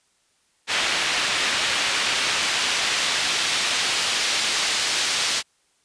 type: noise with band-pass filter sweep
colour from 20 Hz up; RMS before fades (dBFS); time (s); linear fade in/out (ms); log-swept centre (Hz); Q
pink; -23; 0.67-5.43; 50; 2700 to 4200; 0.86
effects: white hiss -65 dBFS RMS until 5.84 s + resampled to 22050 Hz